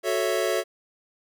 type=chord; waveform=square; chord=F# minor seventh; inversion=none; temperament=equal; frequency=370 / 440 / 554.4 / 659.3 Hz; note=F#4 / A4 / C#5 / E5; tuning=0 / 0 / 0 / 0 cents; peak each=-29 dBFS; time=0.03-0.64 s; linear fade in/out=50 ms; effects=none